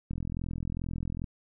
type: click train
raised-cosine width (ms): 5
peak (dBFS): -22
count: 49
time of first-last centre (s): 0.11-1.242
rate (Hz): 42.4
effects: none